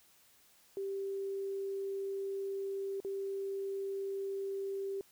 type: tone with dropouts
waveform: sine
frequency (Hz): 392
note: G4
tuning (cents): 0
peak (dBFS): -35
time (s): 0.77-5.01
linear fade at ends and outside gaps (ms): 1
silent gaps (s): 3.002-3.048
effects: white hiss -65 dBFS RMS until 5.11 s